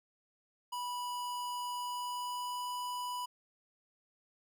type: tone with pitch glide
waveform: square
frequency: 981 to 987.3 Hz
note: B5 to B5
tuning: -12 to -1 cents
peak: -37 dBFS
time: 0.72-3.26 s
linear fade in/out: 10 ms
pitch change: +11 cents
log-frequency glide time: 1.78-2.7 s
effects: none